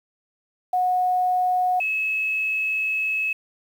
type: tone pair in turn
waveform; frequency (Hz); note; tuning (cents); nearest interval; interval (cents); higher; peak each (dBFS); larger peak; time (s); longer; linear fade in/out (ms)
sine; 730 / 2583; F#5 / E7; -24 / -36; octave + minor seventh; 2188; second; -18 / -21; first; 0.73-1.8 / 1.8-3.33; second; 5
effects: 8-bit